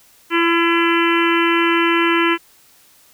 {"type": "harmonic tone", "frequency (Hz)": 337.2, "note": "E4", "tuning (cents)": 39, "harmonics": [1, 3, 4, 5, 6, 7, 8, 9], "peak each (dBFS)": [-16, -21, -22, -23, -24, -24, -25, -26], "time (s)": [0.3, 2.38], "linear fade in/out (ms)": 50, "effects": ["white hiss -51 dBFS RMS until 3.13 s"]}